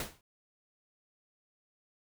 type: noise with exponential decay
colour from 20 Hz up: pink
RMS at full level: -33 dBFS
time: 0-0.21 s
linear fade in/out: 2 ms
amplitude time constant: 45 ms
effects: none